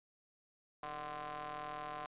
sawtooth ring-modulated tone, 145.4 Hz, D3, 17 cents flat, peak -35 dBFS, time 0.83-2.06 s, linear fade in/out 0 ms, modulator 893 Hz, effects resampled to 8000 Hz

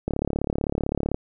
click train, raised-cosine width 2 ms, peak -11 dBFS, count 39, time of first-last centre 0.08-1.144 s, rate 35.7 Hz, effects none

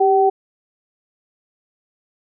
sine tone pair together, 392.6 / 764.6 Hz, G4 / G5, +3 / -43 cents, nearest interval octave, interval 1154 cents, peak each -14 dBFS, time 0-0.3 s, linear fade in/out 10 ms, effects none

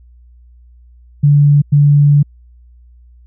sine tone bursts at uneven times, 144.8 Hz, D3, 24 cents flat, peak -5 dBFS, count 2, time 1.23-1.62 / 1.72-2.23 s, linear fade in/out 10 ms, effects added 60 Hz sine -40 dBFS peak until 3.26 s

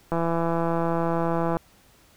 click train, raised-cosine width 1 ms, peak -12 dBFS, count 243, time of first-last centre 0.12-1.569 s, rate 167 Hz, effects pink hiss -57 dBFS RMS until 2.16 s

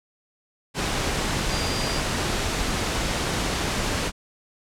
sine tone in noise, 4778 Hz, D8, 29 cents sharp, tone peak -32 dBFS, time 1.48-2.02 s, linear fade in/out 50 ms, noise pink, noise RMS -25 dBFS, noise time 0.74-4.12 s, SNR -10 dB, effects low-pass 8000 Hz 12 dB/octave

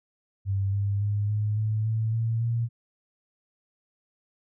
sine tone with pitch steps, 98 / 100.46 / 102.99 / 105.58 / 108.24 / 110.96 / 113.75 / 116.61 Hz, G2 / G2 / G#2 / G#2 / A2 / A2 / A#2 / A#2, 0 / +43 / -14 / +29 / -28 / +15 / -42 / +1 cents, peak -23 dBFS, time 0.45-2.69 s, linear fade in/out 50 ms, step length 280 ms, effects none

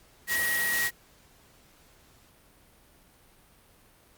sine tone in noise, 1902 Hz, A#6, 34 cents sharp, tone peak -26 dBFS, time 0.27-0.91 s, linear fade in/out 50 ms, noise white, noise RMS -31 dBFS, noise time 0.27-0.91 s, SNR +2 dB, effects pink hiss -59 dBFS RMS until 4.17 s + Opus 48 kbps

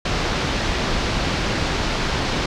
pink low-pass noise, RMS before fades -22 dBFS, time 0.05-2.46 s, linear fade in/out 5 ms, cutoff 5400 Hz, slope 24 dB/octave, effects none

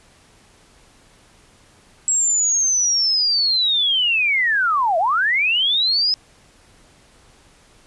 sine linear two-way sweep, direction down then up, 7710 to 628 to 5140 Hz, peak -15 dBFS, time 2.08-6.14 s, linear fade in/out 0 ms, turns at 4.98 s, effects pink hiss -52 dBFS RMS until 7.86 s + resampled to 24000 Hz

